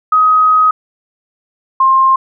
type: tone pair in turn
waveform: sine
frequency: 1260 / 1059.5 Hz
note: D#6 / C6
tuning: +21 / +21 cents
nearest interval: minor third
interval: 300 cents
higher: first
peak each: -6 dBFS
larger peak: neither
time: 0.12-0.71 / 1.8-2.16 s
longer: first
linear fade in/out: 5 ms
effects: none